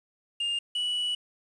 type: tone pair in turn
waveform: triangle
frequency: 2815 / 2946 Hz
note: F7 / F#7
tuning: +13 / -8 cents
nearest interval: minor second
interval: 79 cents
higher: second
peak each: -25 dBFS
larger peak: neither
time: 0.4-0.59 / 0.75-1.15 s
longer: second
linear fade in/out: 5 ms
effects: resampled to 24000 Hz + 9-bit